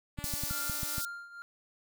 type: tone with pitch glide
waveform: 5% pulse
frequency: 290 to 296.8 Hz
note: D4 to D4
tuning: -22 to +18 cents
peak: -33 dBFS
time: 0.17-1.02 s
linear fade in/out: 20 ms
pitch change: +40 cents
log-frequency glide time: 0.43-0.72 s
type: clicks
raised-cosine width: 5 ms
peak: -25 dBFS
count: 8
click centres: 0.188 / 0.242 / 0.338 / 0.436 / 0.51 / 0.697 / 0.832 / 0.982 s
type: high-pass noise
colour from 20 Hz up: white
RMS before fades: -36 dBFS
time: 0.24-1.05 s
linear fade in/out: 0 ms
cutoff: 3700 Hz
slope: 48 dB/octave
type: tone with tremolo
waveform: triangle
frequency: 1396.9 Hz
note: F6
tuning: in tune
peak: -35 dBFS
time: 0.5-1.42 s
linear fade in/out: 0 ms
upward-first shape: triangle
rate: 2.2 Hz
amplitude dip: 80%
effects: none